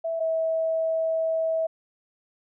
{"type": "tone pair in turn", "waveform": "sine", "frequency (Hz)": [658, 647.8], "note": ["E5", "E5"], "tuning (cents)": [-3, -30], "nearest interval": "unison", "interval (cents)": 27, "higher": "first", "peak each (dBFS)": [-25, -22], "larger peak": "second", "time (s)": [[0.04, 0.2], [0.2, 1.67]], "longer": "second", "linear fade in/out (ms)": 10, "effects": []}